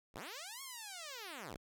5% pulse linear two-way sweep, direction up then down, 34.78 to 1110 to 34.78 Hz, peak -34 dBFS, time 0.14-1.57 s, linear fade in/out 10 ms, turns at 0.62 s, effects none

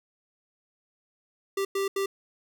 square tone bursts at uneven times, 392.3 Hz, G4, 1 cent sharp, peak -26 dBFS, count 3, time 1.57-1.65 / 1.75-1.88 / 1.96-2.06 s, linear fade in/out 5 ms, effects none

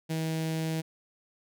sawtooth tone with notch filter, 160.3 Hz, E3, 48 cents flat, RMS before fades -31 dBFS, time 0.09-0.82 s, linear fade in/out 20 ms, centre 1200 Hz, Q 1.3, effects none

